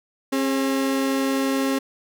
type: tone pair together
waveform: 35% pulse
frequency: 269.2 / 411.7 Hz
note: C4 / G#4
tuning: +49 / -15 cents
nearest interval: perfect fifth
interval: 736 cents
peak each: -19 / -27 dBFS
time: 0.32-1.79 s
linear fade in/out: 10 ms
effects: none